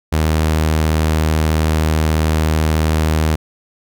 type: tone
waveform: sawtooth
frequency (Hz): 78.4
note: D#2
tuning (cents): +14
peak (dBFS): -9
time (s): 0.12-3.36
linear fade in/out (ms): 10
effects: none